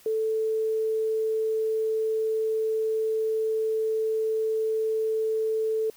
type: tone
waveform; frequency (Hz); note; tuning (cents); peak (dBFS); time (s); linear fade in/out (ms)
sine; 440; A4; 0; -23; 0.06-5.9; 2
effects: white hiss -55 dBFS RMS until 5.96 s